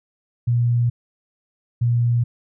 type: tone pair in turn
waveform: sine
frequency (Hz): 119.7 / 119.28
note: A#2 / A#2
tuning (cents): +46 / +40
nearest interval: unison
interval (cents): 6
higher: first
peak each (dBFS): -15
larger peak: neither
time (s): 0.47-0.9 / 1.81-2.24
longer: neither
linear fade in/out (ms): 10
effects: none

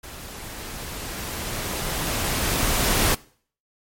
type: noise with level ramp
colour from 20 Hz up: pink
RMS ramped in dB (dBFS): -39 to -19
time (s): 0.03-3.15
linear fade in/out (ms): 10
effects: noise-tail reverb RT60 0.5 s tail -22 dB re dry + MP3 64 kbps

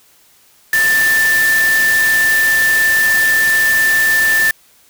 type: tone in noise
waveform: sine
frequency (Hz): 1773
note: A6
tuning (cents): +13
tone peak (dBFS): -10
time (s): 0.73-4.51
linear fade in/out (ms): 2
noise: white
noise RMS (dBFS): -21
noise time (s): 0.73-4.51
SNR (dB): +8
effects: white hiss -50 dBFS RMS until 4.89 s

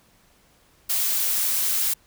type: noise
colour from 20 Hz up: blue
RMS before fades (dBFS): -23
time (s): 0.89-1.94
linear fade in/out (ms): 10
effects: pink hiss -59 dBFS RMS until 2.06 s

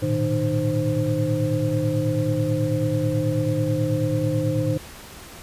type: tone cluster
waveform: sine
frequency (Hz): 109.3 / 118.5 / 153.3 / 305.8 / 522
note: A2 / A#2 / D#3 / D#4 / C5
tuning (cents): -11 / +29 / -25 / -30 / -4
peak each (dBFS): -26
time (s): 0.02-4.78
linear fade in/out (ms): 10
effects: pink hiss -41 dBFS RMS until 5.42 s + resampled to 32000 Hz

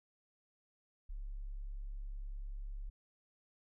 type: tone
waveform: sine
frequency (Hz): 34.65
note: C#1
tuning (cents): 0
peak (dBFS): -40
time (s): 1.09-2.9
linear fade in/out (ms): 10
effects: none

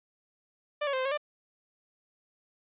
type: tone with pitch steps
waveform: sawtooth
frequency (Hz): 592 / 560 / 522 / 518 / 546 / 594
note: D5 / C#5 / C5 / C5 / C#5 / D5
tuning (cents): +14 / +18 / -4 / -17 / -26 / +20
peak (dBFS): -24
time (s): 0.81-1.176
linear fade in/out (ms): 10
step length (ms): 61
effects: resampled to 8000 Hz

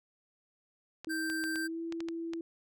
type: clicks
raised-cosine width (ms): 0.2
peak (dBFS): -25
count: 8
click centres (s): 1.046 / 1.3 / 1.439 / 1.558 / 1.924 / 2.005 / 2.086 / 2.335
type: tone with pitch glide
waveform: sine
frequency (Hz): 320 to 332.2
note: D#4 to E4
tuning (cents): +49 to +13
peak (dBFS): -35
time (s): 1.07-2.41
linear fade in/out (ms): 2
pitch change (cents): +64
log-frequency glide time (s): 1.56-1.81
type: tone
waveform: square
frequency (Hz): 1568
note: G6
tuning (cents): 0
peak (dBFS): -35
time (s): 1.09-1.68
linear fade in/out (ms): 20
effects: none

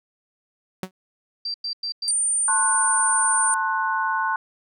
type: tone with exponential decay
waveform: sawtooth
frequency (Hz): 186.6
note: F#3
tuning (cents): +15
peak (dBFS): -19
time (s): 0.83-0.91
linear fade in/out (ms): 2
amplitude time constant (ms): 16
type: tone bursts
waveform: sine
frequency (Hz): 4699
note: D8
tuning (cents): 0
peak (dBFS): -25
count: 4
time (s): 1.45-2.112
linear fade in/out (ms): 5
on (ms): 92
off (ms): 98
type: tone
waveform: sine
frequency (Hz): 9020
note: C#9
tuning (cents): +29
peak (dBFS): -19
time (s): 2.08-3.54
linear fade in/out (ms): 0
type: chord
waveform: sine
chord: F# diminished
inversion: first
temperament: just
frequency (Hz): 888 / 1065.6 / 1480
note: A5 / C6 / F#6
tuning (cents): +16 / +31 / 0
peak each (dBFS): -25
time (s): 2.48-4.36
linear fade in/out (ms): 2
effects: none

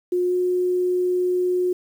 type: tone with pitch glide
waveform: sine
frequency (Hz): 358.6 to 361.7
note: F4 to F#4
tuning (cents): +46 to -39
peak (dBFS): -18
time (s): 0.12-1.73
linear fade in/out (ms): 5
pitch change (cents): +15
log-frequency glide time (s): 0.26-0.34
effects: 8-bit

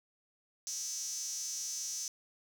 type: tone with high-pass filter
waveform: sawtooth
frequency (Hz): 324.9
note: E4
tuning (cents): -25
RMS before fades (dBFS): -39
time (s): 0.67-2.08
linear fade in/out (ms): 0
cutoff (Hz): 6000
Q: 8.3
effects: none

